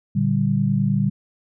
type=chord; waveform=sine; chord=G minor; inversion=first; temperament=equal; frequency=116.54 / 146.83 / 196 Hz; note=Bb2 / D3 / G3; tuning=0 / 0 / 0 cents; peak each=-23 / -21 / -20 dBFS; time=0.15-1.1 s; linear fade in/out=10 ms; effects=none